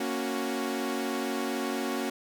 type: chord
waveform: sawtooth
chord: F# major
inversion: first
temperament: equal with one note detuned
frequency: 233.1 / 277.2 / 368.3 Hz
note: A#3 / C#4 / F#4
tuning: 0 / 0 / -8 cents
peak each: -30 / -29 / -30 dBFS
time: 0-2.1 s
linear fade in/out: 5 ms
effects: none